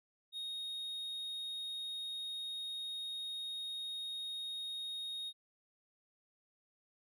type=tone; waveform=triangle; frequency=3729 Hz; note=A#7; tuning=in tune; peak=-38 dBFS; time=0.32-5.33 s; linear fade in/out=50 ms; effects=none